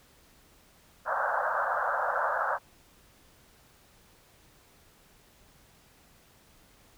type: band-pass noise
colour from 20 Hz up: white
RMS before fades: -29 dBFS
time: 1.05-2.59 s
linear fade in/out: 50 ms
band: 520 to 1600 Hz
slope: 96 dB/octave
effects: pink hiss -60 dBFS RMS until 6.97 s